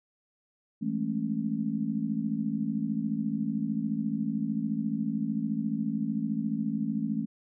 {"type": "chord", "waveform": "sine", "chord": "A major seventh", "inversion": "second", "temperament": "just", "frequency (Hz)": [165, 206.2, 220, 275], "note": ["E3", "G#3", "A3", "C#4"], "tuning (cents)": [2, -12, 0, -14], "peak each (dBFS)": [-36, -34, -30, -34], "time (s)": [0.81, 7.26], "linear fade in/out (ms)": 20, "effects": []}